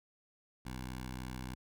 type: tone with notch filter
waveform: 10% pulse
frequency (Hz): 63.3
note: B1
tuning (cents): +43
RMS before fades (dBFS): -43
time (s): 0.65-1.55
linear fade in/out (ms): 10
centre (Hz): 420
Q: 1.4
effects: none